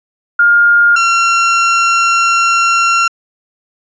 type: tone pair in turn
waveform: sine / 30% pulse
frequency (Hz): 1413 / 1368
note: F6 / F6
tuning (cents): +20 / -36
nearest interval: minor second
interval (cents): 56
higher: first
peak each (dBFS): -5 / -6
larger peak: first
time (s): 0.39-0.96 / 0.96-3.08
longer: second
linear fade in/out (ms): 5
effects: resampled to 16000 Hz